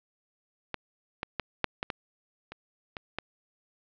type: clicks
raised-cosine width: 0.3 ms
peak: -15 / -15 / -13 / -7 / -14 / -15 / -24 / -20 / -15 dBFS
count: 9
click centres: 0.743 / 1.231 / 1.397 / 1.643 / 1.829 / 1.902 / 2.52 / 2.968 / 3.186 s
effects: low-pass 4000 Hz 12 dB/octave